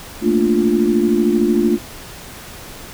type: chord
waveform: sine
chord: Bb major seventh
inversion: third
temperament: equal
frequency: 220 / 233.1 / 293.7 / 349.2 Hz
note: A3 / Bb3 / D4 / F4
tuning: 0 / 0 / 0 / 0 cents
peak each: -17 / -20 / -19 / -16 dBFS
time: 0.21-1.79 s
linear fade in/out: 50 ms
effects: pink hiss -35 dBFS RMS until 2.93 s